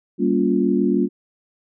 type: chord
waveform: sine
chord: G half-diminished seventh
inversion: none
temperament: just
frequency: 196 / 235.2 / 282.2 / 352.8 Hz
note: G3 / Bb3 / Db4 / F4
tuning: 0 / +16 / +31 / +18 cents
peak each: -21 dBFS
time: 0.18-1.09 s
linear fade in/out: 50 ms
effects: none

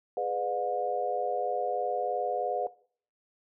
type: chord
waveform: sine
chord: G# diminished seventh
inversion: none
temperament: just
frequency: 415.3 / 498.4 / 598 / 717.6 Hz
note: G#4 / B4 / D5 / F5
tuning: 0 / +16 / +31 / +47 cents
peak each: -36 / -32 / -35 / -32 dBFS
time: 0.17-2.67 s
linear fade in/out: 2 ms
effects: noise-tail reverb RT60 0.5 s tail -19 dB re dry

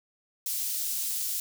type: high-pass noise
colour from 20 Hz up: white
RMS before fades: -31 dBFS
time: 0.46-1.4 s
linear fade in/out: 2 ms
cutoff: 5100 Hz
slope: 12 dB/octave
effects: none

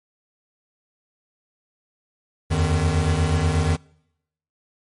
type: tone cluster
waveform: square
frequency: 80.5 / 88.8 / 154.3 Hz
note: E2 / F2 / D#3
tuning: -41 / +29 / -14 cents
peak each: -23 dBFS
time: 2.5-3.77 s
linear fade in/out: 20 ms
effects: noise-tail reverb RT60 0.8 s tail -25 dB re dry + MP3 48 kbps

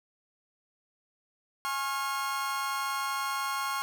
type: chord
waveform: 40% pulse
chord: Db major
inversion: second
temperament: equal with one note detuned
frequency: 830.6 / 1084 / 1396.9 Hz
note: Ab5 / Db6 / F6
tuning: 0 / -39 / 0 cents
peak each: -37 / -31 / -35 dBFS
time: 1.65-3.82 s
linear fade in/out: 0 ms
effects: none

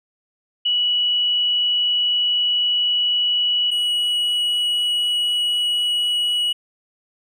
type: tone pair in turn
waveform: sine / triangle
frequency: 2938 / 2924 Hz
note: F#7 / F#7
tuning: -13 / -21 cents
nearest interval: unison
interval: 8 cents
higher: first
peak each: -16 dBFS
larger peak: neither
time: 0.65-3.71 / 3.71-6.53 s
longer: first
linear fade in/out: 10 ms
effects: none

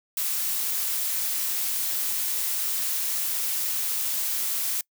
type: noise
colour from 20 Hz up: blue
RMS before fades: -27 dBFS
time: 0.17-4.81 s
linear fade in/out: 2 ms
effects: noise-tail reverb RT60 0.1 s tail -25 dB re dry

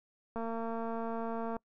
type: click train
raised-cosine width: 1 ms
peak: -25 dBFS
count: 276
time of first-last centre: 0.36-1.566 s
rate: 228 Hz
effects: noise-tail reverb RT60 0.1 s tail -25 dB re dry

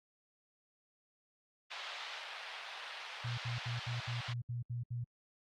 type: band-pass noise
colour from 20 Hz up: white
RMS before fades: -45 dBFS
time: 1.7-4.34 s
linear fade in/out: 20 ms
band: 640 to 3900 Hz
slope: 24 dB/octave
type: tone bursts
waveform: sine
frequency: 120.1 Hz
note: B2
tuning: 48 cents flat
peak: -36 dBFS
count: 9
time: 3.24-5.044 s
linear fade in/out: 10 ms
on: 140 ms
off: 68 ms
effects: Opus 48 kbps

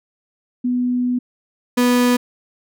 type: tone pair in turn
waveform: sine / 35% pulse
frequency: 247.5 / 245.9 Hz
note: B3 / B3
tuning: +4 / -7 cents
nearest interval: unison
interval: 11 cents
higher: first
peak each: -16 / -11 dBFS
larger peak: second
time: 0.64-1.19 / 1.77-2.17 s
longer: first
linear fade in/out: 10 ms
effects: none

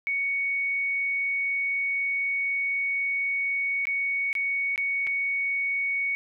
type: tone with dropouts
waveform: sine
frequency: 2229 Hz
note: C#7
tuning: 9 cents sharp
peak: -24 dBFS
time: 0.07-6.15 s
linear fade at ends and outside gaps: 0 ms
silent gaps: 3.854-3.87 / 4.329-4.352 / 4.76-4.778 / 5.068-5.072 s
effects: none

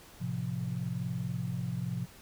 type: chord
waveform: sine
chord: F major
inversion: first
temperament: equal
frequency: 110 / 130.81 / 174.61 Hz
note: A2 / C3 / F3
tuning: 0 / 0 / 0 cents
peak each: -38 / -35 / -36 dBFS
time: 0.2-2.06 s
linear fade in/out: 20 ms
effects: pink hiss -54 dBFS RMS until 2.21 s

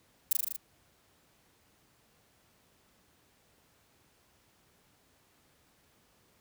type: noise with echo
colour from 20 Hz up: violet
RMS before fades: -24 dBFS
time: 0.31-0.33 s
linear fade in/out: 5 ms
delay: 39 ms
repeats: 6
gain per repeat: -2 dB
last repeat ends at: 0.564 s
effects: pink hiss -67 dBFS RMS until 6.4 s + high-pass 60 Hz 12 dB/octave

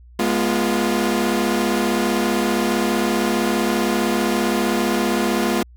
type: chord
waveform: sawtooth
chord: F diminished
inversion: first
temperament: equal with one note detuned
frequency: 207.7 / 243 / 349.2 Hz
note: Ab3 / Cb4 / F4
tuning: 0 / -28 / 0 cents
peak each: -18 dBFS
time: 0.19-5.63 s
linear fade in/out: 5 ms
effects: added 60 Hz sine -42 dBFS peak until 5.76 s

